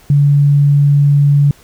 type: tone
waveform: sine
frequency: 143.3 Hz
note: D3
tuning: 42 cents flat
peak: -6 dBFS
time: 0.1-1.51 s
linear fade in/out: 2 ms
effects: pink hiss -45 dBFS RMS until 1.63 s